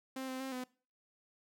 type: tone with pitch steps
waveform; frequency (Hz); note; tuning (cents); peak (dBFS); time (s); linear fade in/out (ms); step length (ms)
sawtooth; 263.3 / 259.5 / 265.5 / 252.9; C4 / C4 / C4 / B3; +11 / -14 / +25 / +41; -35; 0.16-0.64; 5; 120
effects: noise-tail reverb RT60 0.4 s tail -22 dB re dry